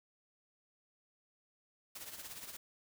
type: noise with tremolo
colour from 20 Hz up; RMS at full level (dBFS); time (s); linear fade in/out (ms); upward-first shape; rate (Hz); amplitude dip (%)
white; -45; 1.95-2.57; 5; triangle; 17; 70
effects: none